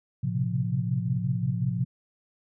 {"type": "tone cluster", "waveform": "sine", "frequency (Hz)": [112.3, 128.1, 133.7, 176.1], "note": ["A2", "C3", "C3", "F3"], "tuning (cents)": [36, -36, 38, 15], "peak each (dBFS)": -30, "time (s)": [0.23, 1.85], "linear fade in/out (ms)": 10, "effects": []}